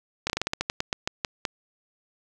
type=slowing click train; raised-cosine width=0.2 ms; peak=-8 dBFS; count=14; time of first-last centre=0.27-1.452 s; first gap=28 ms; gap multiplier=1.18; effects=none